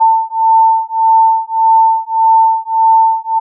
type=beating tone pair; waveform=sine; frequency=894 / 895.7 Hz; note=A5 / A5; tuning=+27 / +31 cents; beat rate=1.7 Hz; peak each=-10 dBFS; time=0-3.4 s; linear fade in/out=20 ms; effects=none